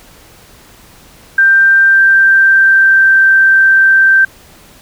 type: tone with pitch glide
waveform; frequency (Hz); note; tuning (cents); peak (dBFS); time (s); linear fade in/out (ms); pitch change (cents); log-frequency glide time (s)
sine; 1575 to 1564.1; G6 to G6; +8 to -4; -4; 1.38-4.25; 5; -12; 1.87-3.19
effects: pink hiss -41 dBFS RMS until 4.81 s